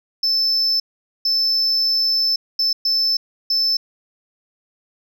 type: tone bursts at uneven times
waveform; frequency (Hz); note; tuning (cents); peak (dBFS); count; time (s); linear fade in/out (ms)
sine; 5274; E8; 0; -13; 5; 0.23-0.8 / 1.25-2.36 / 2.59-2.73 / 2.85-3.17 / 3.5-3.77; 5
effects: tanh soft clip ceiling -14 dBFS